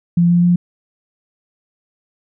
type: tone with pitch steps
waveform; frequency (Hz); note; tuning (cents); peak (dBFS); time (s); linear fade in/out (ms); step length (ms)
sine; 172.3 / 174 / 175.72; F3 / F3 / F3; -23 / -6 / +11; -9; 0.17-0.56; 5; 130
effects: none